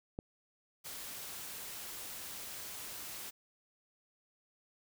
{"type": "click", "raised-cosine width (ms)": 2, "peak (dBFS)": -26, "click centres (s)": 0.189}
{"type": "noise", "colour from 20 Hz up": "white", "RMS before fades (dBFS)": -45, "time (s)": [0.84, 3.31], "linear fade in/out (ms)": 20}
{"effects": []}